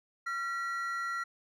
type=tone pair together; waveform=triangle; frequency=1370 / 1930 Hz; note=F6 / B6; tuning=-34 / -40 cents; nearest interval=tritone; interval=594 cents; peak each=-32 / -36 dBFS; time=0.26-1.24 s; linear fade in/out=10 ms; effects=none